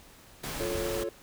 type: noise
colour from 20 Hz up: pink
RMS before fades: -36 dBFS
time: 0.43-1.04 s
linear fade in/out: 10 ms
type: chord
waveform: triangle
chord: F augmented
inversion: none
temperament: equal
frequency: 349.2 / 440 / 554.4 Hz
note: F4 / A4 / C#5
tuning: 0 / 0 / 0 cents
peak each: -33 dBFS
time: 0.6-1.09 s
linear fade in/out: 2 ms
effects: pink hiss -54 dBFS RMS until 1.22 s